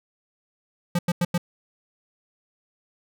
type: tone bursts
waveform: square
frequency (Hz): 174.61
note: F3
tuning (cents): 0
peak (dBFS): -20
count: 4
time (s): 0.95-1.379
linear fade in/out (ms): 5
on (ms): 39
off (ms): 91
effects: none